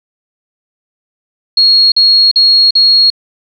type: tone bursts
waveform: sine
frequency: 4300 Hz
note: C8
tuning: 47 cents sharp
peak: -4 dBFS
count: 4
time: 1.57-3.102 s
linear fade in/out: 5 ms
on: 350 ms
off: 44 ms
effects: none